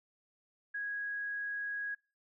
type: tone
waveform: sine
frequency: 1655 Hz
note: G#6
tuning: 6 cents flat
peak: -35 dBFS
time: 0.74-1.95 s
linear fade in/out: 10 ms
effects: noise-tail reverb RT60 0.4 s tail -26 dB re dry